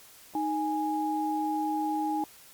sine tone pair together, 310.6 / 828.6 Hz, D#4 / G#5, -3 / -4 cents, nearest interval octave + perfect fourth, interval 1699 cents, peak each -30 / -29 dBFS, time 0.35-2.24 s, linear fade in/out 2 ms, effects white hiss -53 dBFS RMS until 2.53 s + Opus 48 kbps

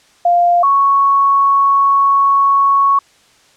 sine tone pair in turn, 698.5 / 1108.8 Hz, F5 / C#6, 0 / 0 cents, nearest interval minor sixth, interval 800 cents, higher second, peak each -8 dBFS, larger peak neither, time 0.25-0.63 / 0.63-2.99 s, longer second, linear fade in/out 5 ms, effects white hiss -50 dBFS RMS until 3.56 s + low-pass 7000 Hz 12 dB/octave

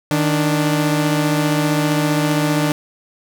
sawtooth tone pair together, 154.5 / 293.8 Hz, D#3 / D4, -12 / +1 cents, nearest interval major seventh, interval 1113 cents, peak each -14 dBFS, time 0.11-2.72 s, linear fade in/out 0 ms, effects none

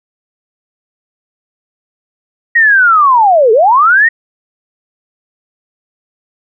sine linear two-way sweep, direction down then up, 1902 to 417.3 to 1902 Hz, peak -4 dBFS, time 2.55-4.09 s, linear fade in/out 10 ms, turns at 3.52 s, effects none

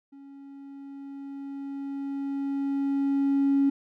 triangle tone with level ramp, 277.2 Hz, C#4, in tune, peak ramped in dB -43 to -15 dBFS, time 0.12-3.7 s, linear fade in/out 10 ms, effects tanh soft clip ceiling -16 dBFS

